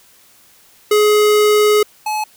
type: tone pair in turn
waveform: square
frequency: 420.9 / 855 Hz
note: G#4 / A5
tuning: +23 / -50 cents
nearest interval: octave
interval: 1227 cents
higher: second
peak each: -10 / -18 dBFS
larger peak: first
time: 0.91-1.83 / 2.06-2.24 s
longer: first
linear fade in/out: 5 ms
effects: white hiss -49 dBFS RMS until 2.36 s